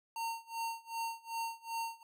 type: tone with tremolo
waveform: square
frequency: 915 Hz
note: A#5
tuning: 32 cents flat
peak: -35 dBFS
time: 0.16-2.03 s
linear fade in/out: 2 ms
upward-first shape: sine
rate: 2.6 Hz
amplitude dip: 95%
effects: none